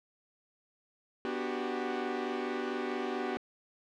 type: chord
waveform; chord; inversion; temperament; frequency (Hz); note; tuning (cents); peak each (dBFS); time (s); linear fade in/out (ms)
sawtooth; G major seventh; first; equal with one note detuned; 246.9 / 293.7 / 370 / 394.5; B3 / D4 / F#4 / G4; 0 / 0 / 0 / +11; -34 / -37 / -33 / -34; 1.25-3.37; 0
effects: low-pass 3000 Hz 12 dB/octave